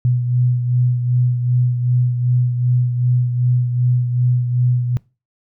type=beating tone pair; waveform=sine; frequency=123.3 / 125.9 Hz; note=B2 / B2; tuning=-2 / +34 cents; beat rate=2.6 Hz; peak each=-14 / -23 dBFS; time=0.05-4.97 s; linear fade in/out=0 ms; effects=noise-tail reverb RT60 0.3 s tail -23 dB re dry